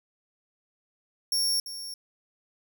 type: tone with echo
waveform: sawtooth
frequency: 5500 Hz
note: F8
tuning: 27 cents flat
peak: -21 dBFS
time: 1.32-1.6 s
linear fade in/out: 2 ms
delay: 340 ms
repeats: 1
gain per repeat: -12 dB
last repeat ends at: 1.94 s
effects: none